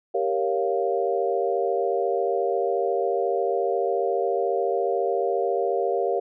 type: chord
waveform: sine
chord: G half-diminished seventh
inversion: none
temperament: equal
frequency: 392 / 466.2 / 554.4 / 698.5 Hz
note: G4 / Bb4 / Db5 / F5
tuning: 0 / 0 / 0 / 0 cents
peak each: -26 / -26 / -28 / -27 dBFS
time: 0.14-6.2 s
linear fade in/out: 10 ms
effects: none